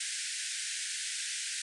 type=band-pass noise; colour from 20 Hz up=white; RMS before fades=-37 dBFS; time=0-1.62 s; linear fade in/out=5 ms; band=1500 to 9700 Hz; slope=96 dB/octave; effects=none